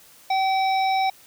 harmonic tone, 767 Hz, G5, 38 cents flat, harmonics 1 / 3 / 5 / 7, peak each -19 / -29 / -33 / -36 dBFS, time 0.3-1.1 s, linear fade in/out 5 ms, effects white hiss -51 dBFS RMS until 1.26 s

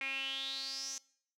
sawtooth tone with band-pass filter sweep, 270 Hz, C#4, 45 cents flat, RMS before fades -40 dBFS, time 0.01-0.98 s, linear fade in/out 2 ms, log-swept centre 2300 to 6300 Hz, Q 8.2, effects noise-tail reverb RT60 0.6 s tail -21 dB re dry

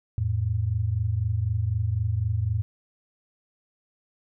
sine tone pair together, 86.03 / 110 Hz, F2 / A2, -26 / 0 cents, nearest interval major third, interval 426 cents, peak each -27 / -24 dBFS, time 0.18-2.62 s, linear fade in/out 0 ms, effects none

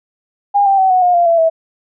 sine tone with pitch steps, 810 / 785.1 / 761 / 737.6 / 715 / 693 / 671.7 / 651.1 Hz, G#5 / G5 / F#5 / F#5 / F5 / F5 / E5 / E5, -43 / +2 / +48 / -6 / +41 / -14 / +32 / -22 cents, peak -8 dBFS, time 0.54-1.5 s, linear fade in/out 20 ms, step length 120 ms, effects none

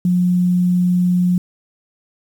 sine tone with quantisation, 179.2 Hz, F3, 45 cents sharp, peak -12 dBFS, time 0.05-1.38 s, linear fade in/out 2 ms, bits 7, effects none

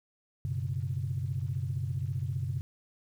sine chord, F# suspended fourth, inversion none, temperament equal with one note detuned, 94.72 / 123.47 / 138.59 Hz, F#2 / B2 / C#3, +41 / 0 / 0 cents, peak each -34 dBFS, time 0.45-2.61 s, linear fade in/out 0 ms, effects tanh soft clip ceiling -21 dBFS + 10-bit

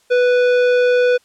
triangle tone with tanh clipping, 493.9 Hz, B4, in tune, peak -13 dBFS, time 0.1-1.18 s, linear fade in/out 20 ms, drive 18 dB, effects white hiss -57 dBFS RMS until 1.24 s + low-pass 9000 Hz 12 dB/octave

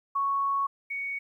sine tone pair in turn, 1108.7 / 2232 Hz, C#6 / C#7, 0 / +11 cents, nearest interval octave, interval 1211 cents, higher second, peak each -24 / -30 dBFS, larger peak first, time 0.15-0.67 / 0.9-1.19 s, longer first, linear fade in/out 10 ms, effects 11-bit

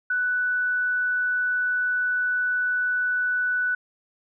sine tone, 1487 Hz, F#6, 8 cents sharp, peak -21 dBFS, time 0.1-3.75 s, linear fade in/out 5 ms, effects none

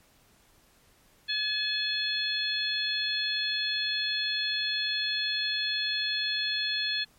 harmonic tone, 854 Hz, G#5, 48 cents sharp, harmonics 2 / 3 / 4 / 5, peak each -33 / -36 / -31 / -31 dBFS, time 1.28-7.05 s, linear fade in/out 20 ms, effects pink hiss -62 dBFS RMS until 7.18 s + MP3 64 kbps

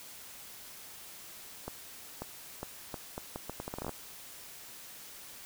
accelerating click train, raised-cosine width 1 ms, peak -23 dBFS, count 16, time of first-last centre 1.68-3.893 s, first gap 540 ms, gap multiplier 0.76, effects white hiss -49 dBFS RMS until 5.45 s

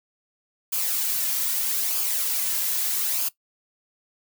blue noise with flanger, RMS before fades -25 dBFS, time 0.72-3.29 s, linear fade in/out 10 ms, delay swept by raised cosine 0.51 to 2.71 ms, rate 0.79 Hz, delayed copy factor -0.5, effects noise-tail reverb RT60 0.1 s tail -18 dB re dry

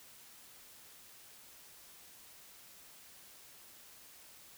silence, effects white hiss -57 dBFS RMS until 4.57 s

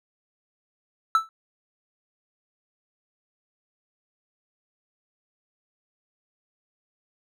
triangle tone with exponential decay, 1319 Hz, E6, 1 cent sharp, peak -11 dBFS, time 1.15-1.29 s, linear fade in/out 1 ms, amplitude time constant 29 ms, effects none

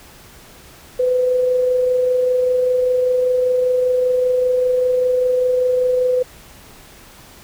sine tone with amplitude modulation, 503 Hz, B4, 32 cents sharp, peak -12 dBFS, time 0.99-6.23 s, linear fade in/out 10 ms, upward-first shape sine, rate 25.1 Hz, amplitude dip 30%, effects pink hiss -43 dBFS RMS until 7.43 s

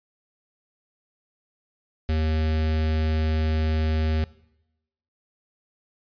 square tone with notch filter, 78.5 Hz, D#2, 16 cents sharp, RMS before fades -23 dBFS, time 2.09-4.24 s, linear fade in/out 0 ms, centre 1000 Hz, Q 1.6, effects noise-tail reverb RT60 0.9 s tail -21 dB re dry + resampled to 11025 Hz

